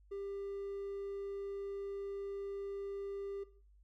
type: tone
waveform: triangle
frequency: 397.4 Hz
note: G4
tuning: 24 cents sharp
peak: -38 dBFS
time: 0.11-3.44 s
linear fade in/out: 10 ms
effects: noise-tail reverb RT60 0.5 s tail -17 dB re dry + added 50 Hz sine -61 dBFS peak until 3.83 s